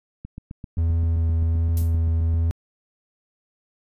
click train, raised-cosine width 5 ms, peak -22 dBFS, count 17, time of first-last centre 0.25-2.339 s, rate 7.66 Hz
triangle tone with vibrato, 82.41 Hz, E2, in tune, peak -16 dBFS, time 0.78-2.51 s, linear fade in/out 0 ms, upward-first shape triangle, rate 1.3 Hz, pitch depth 14 cents each way
violet noise with exponential decay, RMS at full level -30 dBFS, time 1.77-1.98 s, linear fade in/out 1 ms, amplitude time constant 44 ms
effects resampled to 32000 Hz

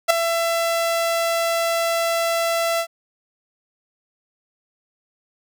sawtooth tone with ADSR envelope, 670 Hz, E5, 28 cents sharp, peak -5 dBFS, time 0.08-2.87 s, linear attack 23 ms, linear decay 6 ms, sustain -10 dB, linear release 75 ms, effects none

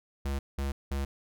square tone bursts, 69 Hz, C#2, 7 cents flat, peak -30 dBFS, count 3, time 0.25-1.05 s, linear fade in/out 5 ms, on 140 ms, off 190 ms, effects none

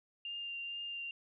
sine tone with vibrato, 2794 Hz, F7, in tune, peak -39 dBFS, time 0.25-1.11 s, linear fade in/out 2 ms, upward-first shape triangle, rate 2.2 Hz, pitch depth 14 cents each way, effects none

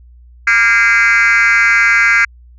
sine tone with frequency modulation, 1842 Hz, A#6, 21 cents flat, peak -5 dBFS, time 0.47-2.25 s, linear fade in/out 5 ms, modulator 221 Hz, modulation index 2.1, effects tanh soft clip ceiling -6 dBFS + added 60 Hz sine -38 dBFS peak until 2.58 s

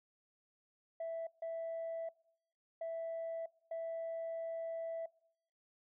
sine tone bursts at uneven times, 659.3 Hz, E5, in tune, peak -36 dBFS, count 4, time 1-1.27 / 1.42-2.09 / 2.81-3.46 / 3.71-5.06 s, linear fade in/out 5 ms, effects noise-tail reverb RT60 0.7 s tail -25 dB re dry + tanh soft clip ceiling -36 dBFS

